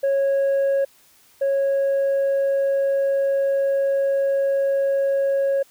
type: tone pair in turn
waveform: sine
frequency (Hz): 550 / 550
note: C#5 / C#5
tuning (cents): -14 / -14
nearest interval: unison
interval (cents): 0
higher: neither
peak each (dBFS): -14 / -15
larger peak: first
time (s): 0.03-0.85 / 1.41-5.63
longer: second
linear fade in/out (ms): 10
effects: tanh soft clip ceiling -16 dBFS + white hiss -55 dBFS RMS until 5.7 s